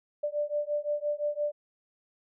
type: beating tone pair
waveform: sine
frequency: 587.3 / 593.1 Hz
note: D5 / D5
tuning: 0 / +17 cents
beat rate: 5.8 Hz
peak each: -31 dBFS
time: 0.23-1.52 s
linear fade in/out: 10 ms
effects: none